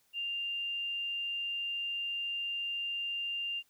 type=tone; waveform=sine; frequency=2794 Hz; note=F7; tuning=in tune; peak=-33 dBFS; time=0.13-3.63 s; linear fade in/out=50 ms; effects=white hiss -71 dBFS RMS until 3.69 s